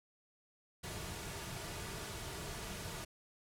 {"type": "noise with comb filter", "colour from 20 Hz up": "pink", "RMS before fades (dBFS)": -44, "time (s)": [0.83, 3.05], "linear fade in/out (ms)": 10, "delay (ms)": 3.8, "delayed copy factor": -0.5, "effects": ["low-pass 12000 Hz 12 dB/octave"]}